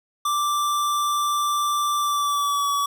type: tone with pitch glide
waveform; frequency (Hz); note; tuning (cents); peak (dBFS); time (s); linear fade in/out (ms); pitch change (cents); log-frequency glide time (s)
square; 1174.7 to 1138.6; D6 to C#6; 0 to +46; -21; 0.25-2.86; 5; -54; 1.98-2.68
effects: none